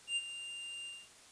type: tone with ADSR envelope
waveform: square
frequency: 2794 Hz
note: F7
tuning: in tune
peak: -31 dBFS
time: 0.07-1.09 s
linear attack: 94 ms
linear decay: 40 ms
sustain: -12 dB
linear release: 230 ms
effects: white hiss -58 dBFS RMS until 1.31 s + resampled to 22050 Hz